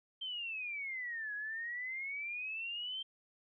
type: exponential two-way sweep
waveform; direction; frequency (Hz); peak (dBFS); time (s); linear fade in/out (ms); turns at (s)
sine; down then up; 3152 to 1661.2 to 3152; -38; 0.21-3.03; 10; 1.34
effects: none